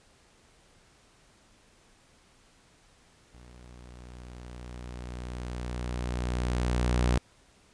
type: tone with level ramp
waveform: sawtooth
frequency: 60.9 Hz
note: B1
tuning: 24 cents flat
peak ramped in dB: -46 to -18 dBFS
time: 3.34-7.18 s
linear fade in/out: 5 ms
effects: pink hiss -61 dBFS RMS until 7.73 s + resampled to 22050 Hz